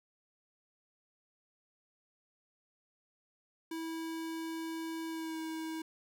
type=tone with pitch glide; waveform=square; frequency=325.7 to 320.5 Hz; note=E4 to E4; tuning=-21 to -49 cents; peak=-38 dBFS; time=3.71-5.82 s; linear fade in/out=5 ms; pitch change=-28 cents; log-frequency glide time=5.08-5.38 s; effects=none